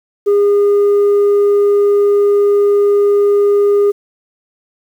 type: tone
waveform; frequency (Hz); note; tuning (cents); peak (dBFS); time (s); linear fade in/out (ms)
sine; 407.1; G#4; -35; -5; 0.26-3.92; 20
effects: tanh soft clip ceiling -7 dBFS + 7-bit